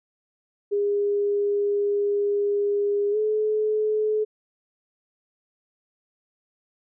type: tone with pitch glide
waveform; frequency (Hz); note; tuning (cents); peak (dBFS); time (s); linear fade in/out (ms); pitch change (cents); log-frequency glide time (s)
sine; 407.5 to 428.7; G#4 to A4; -33 to -45; -20; 0.71-4.25; 20; +88; 3.11-3.17
effects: none